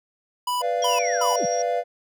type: tone bursts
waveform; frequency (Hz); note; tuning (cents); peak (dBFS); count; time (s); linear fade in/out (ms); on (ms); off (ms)
square; 987.8; B5; 0; -23; 3; 0.47-1.36; 5; 150; 220
type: chord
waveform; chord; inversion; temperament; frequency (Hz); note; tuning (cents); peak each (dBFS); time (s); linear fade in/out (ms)
triangle; B diminished; none; equal with one note detuned; 493.9 / 587.3 / 692.8; B4 / D5 / F5; 0 / 0 / -14; -24 / -26 / -22; 0.6-1.84; 50
type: linear sweep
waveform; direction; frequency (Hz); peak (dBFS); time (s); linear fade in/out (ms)
sine; down; 3322 to 116.54; -28; 0.82-1.46; 10
type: tone with tremolo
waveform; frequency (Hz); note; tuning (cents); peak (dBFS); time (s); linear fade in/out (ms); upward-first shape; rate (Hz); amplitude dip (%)
sine; 5650; F8; +19; -28; 0.82-1.62; 2; sine; 13; 50
effects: none